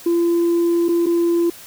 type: tone with dropouts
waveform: sine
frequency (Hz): 341.2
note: F4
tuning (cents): -40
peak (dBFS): -12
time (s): 0.06-1.5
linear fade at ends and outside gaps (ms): 5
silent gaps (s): 0.884-0.889 / 1.06-1.066
effects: tanh soft clip ceiling -12 dBFS + white hiss -40 dBFS RMS until 1.66 s